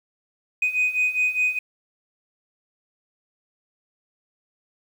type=beating tone pair; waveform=sine; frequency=2495 / 2499.9 Hz; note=D#7 / D#7; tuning=+4 / +8 cents; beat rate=4.9 Hz; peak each=-23 / -20 dBFS; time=0.62-1.59 s; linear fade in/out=5 ms; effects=tanh soft clip ceiling -15 dBFS + 8-bit